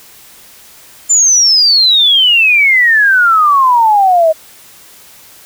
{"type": "exponential sweep", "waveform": "sine", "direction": "down", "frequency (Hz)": [7250, 622.3], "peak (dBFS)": -5, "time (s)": [1.09, 4.33], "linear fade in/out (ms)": 20, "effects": ["white hiss -39 dBFS RMS until 5.45 s"]}